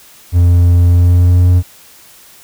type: tone with pitch glide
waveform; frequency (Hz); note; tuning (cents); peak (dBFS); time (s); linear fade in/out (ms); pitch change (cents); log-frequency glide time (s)
triangle; 87.31 to 89.3; F2 to F2; 0 to +39; -3; 0.32-1.63; 50; +39; 0.87-1.49
effects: white hiss -41 dBFS RMS until 2.43 s